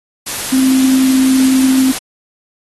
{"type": "tone in noise", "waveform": "sine", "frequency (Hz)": 262.3, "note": "C4", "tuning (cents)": 4, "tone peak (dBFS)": -8, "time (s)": [0.52, 1.92], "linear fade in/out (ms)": 10, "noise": "white", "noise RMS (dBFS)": -21, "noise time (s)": [0.26, 1.99], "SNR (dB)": 10, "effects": ["AAC 32 kbps"]}